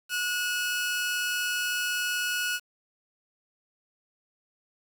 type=tone pair together; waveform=sawtooth; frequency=1457 / 2596 Hz; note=F#6 / E7; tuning=-27 / -27 cents; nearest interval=minor seventh; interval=1000 cents; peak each=-24 / -31 dBFS; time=0.09-2.6 s; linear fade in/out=50 ms; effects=8-bit